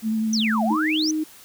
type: tone with vibrato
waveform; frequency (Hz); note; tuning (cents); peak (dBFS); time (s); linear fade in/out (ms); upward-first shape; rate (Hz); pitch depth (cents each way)
sine; 220; A3; 0; -20; 0.02-0.77; 50; triangle; 10; 22
type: exponential two-way sweep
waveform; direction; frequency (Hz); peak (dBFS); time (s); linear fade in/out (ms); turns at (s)
sine; down then up; 6272 to 625 to 6272; -22; 0.33-1.11; 2; 0.64
type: tone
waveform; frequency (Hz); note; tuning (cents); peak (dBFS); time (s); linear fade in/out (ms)
sine; 311.1; D#4; 0; -21; 0.7-1.24; 10
effects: white hiss -47 dBFS RMS until 1.44 s